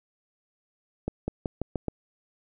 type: accelerating click train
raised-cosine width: 2 ms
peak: -15 dBFS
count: 6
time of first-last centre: 1.08-1.883 s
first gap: 200 ms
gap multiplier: 0.89
effects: none